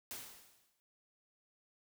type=noise with exponential decay; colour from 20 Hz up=white; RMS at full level=-43 dBFS; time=0.11-0.8 s; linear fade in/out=0 ms; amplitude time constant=150 ms; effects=none